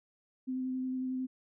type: tone with vibrato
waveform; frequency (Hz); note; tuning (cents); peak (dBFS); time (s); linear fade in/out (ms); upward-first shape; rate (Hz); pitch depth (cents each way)
sine; 257.7; C4; -26; -32; 0.47-1.27; 20; square; 11; 9
effects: none